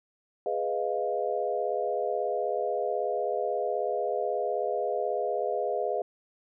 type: chord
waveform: sine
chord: F half-diminished seventh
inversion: first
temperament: equal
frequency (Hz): 415.3 / 493.9 / 622.3 / 698.5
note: Ab4 / Cb5 / Eb5 / F5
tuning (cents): 0 / 0 / 0 / 0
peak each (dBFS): -32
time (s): 0.46-6.02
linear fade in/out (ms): 2
effects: none